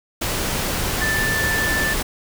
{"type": "tone in noise", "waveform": "sine", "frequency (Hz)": 1763, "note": "A6", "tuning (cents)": 3, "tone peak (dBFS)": -20, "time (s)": [1.01, 1.94], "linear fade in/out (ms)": 10, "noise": "pink", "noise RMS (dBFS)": -23, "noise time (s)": [0.21, 2.03], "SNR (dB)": 0, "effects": []}